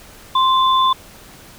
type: tone pair together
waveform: sine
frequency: 1044 / 3512 Hz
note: C6 / A7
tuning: -4 / -4 cents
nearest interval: octave + major sixth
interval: 2100 cents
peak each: -12 / -20 dBFS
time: 0.35-0.93 s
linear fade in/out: 5 ms
effects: pink hiss -42 dBFS RMS until 1.58 s